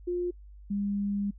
sine tone pair in turn, 354.1 / 201.8 Hz, F4 / G#3, +24 / -49 cents, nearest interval minor seventh, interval 973 cents, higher first, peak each -27 dBFS, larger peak neither, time 0.07-0.31 / 0.7-1.31 s, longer second, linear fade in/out 10 ms, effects noise-tail reverb RT60 0.1 s tail -25 dB re dry + added 50 Hz sine -46 dBFS peak until 1.38 s

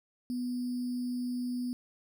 sine tone with sample-and-hold, 246.9 Hz, B3, in tune, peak -31 dBFS, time 0.3-1.73 s, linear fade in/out 0 ms, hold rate 4900 Hz, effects none

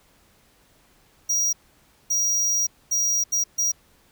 square tone bursts at uneven times, 5740 Hz, F8, 47 cents sharp, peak -20 dBFS, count 5, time 1.29-1.53 / 2.1-2.67 / 2.91-3.24 / 3.32-3.44 / 3.58-3.72 s, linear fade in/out 10 ms, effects pink hiss -59 dBFS RMS until 4.11 s

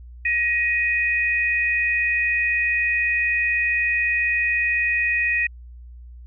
sine tone pair together, 1892.9 / 2489 Hz, A#6 / D#7, +26 / 0 cents, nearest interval perfect fourth, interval 474 cents, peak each -21 dBFS, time 0.25-5.47 s, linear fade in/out 5 ms, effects added 60 Hz sine -38 dBFS peak until 6.26 s

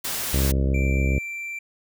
white noise, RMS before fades -28 dBFS, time 0.04-0.52 s, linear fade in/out 10 ms
harmonic tone, 67.1 Hz, C2, 44 cents sharp, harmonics 1 / 2 / 3 / 4 / 5 / 6 / 7 / 8 / 9, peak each -20 / -26 / -30 / -32 / -34 / -36 / -37 / -38 / -39 dBFS, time 0.33-1.19 s, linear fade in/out 10 ms
triangle tone, 2349 Hz, D7, in tune, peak -28 dBFS, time 0.74-1.59 s, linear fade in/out 5 ms
effects none

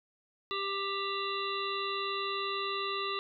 harmonic tone, 394.5 Hz, G4, 11 cents sharp, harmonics 1 / 3 / 5 / 7 / 9 / 10, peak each -38 / -35 / -44 / -40 / -43 / -40 dBFS, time 0.51-3.19 s, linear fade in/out 0 ms, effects none

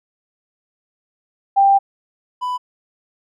sine / triangle tone pair in turn, 790 / 995.3 Hz, G5 / B5, +13 / +13 cents, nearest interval major third, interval 400 cents, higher second, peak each -9 / -18 dBFS, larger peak first, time 1.56-1.79 / 2.41-2.58 s, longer first, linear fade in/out 20 ms, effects none

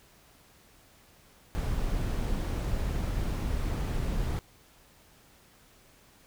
brown noise, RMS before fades -30 dBFS, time 1.55-4.39 s, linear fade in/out 0 ms, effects pink hiss -59 dBFS RMS until 6.26 s

